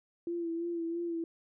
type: tone with vibrato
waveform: sine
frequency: 337.7 Hz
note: E4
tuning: 42 cents sharp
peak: -32 dBFS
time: 0.27-1.24 s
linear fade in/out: 2 ms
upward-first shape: sine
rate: 3 Hz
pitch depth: 36 cents each way
effects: none